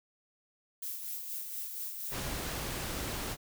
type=noise with tremolo; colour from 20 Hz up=violet; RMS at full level=-38 dBFS; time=0.82-2.15 s; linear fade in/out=5 ms; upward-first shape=sine; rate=4.2 Hz; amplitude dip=40%
type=noise; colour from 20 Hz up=pink; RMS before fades=-37 dBFS; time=2.1-3.37 s; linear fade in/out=50 ms
effects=none